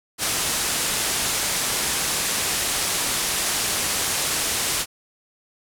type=low-pass noise; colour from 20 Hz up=white; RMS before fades=-24 dBFS; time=0.18-4.86 s; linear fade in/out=50 ms; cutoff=11000 Hz; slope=24 dB/octave; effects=none